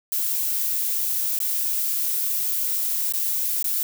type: noise with dropouts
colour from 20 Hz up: violet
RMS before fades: -24 dBFS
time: 0.12-3.83 s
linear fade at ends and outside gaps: 1 ms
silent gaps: 1.389-1.402 / 3.123-3.137 / 3.627-3.643 s
effects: none